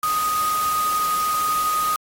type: tone in noise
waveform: sine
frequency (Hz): 1244.5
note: D#6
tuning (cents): 0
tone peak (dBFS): -19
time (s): 0.03-1.96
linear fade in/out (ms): 2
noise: white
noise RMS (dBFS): -30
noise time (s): 0.03-1.96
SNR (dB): +8
effects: AAC 48 kbps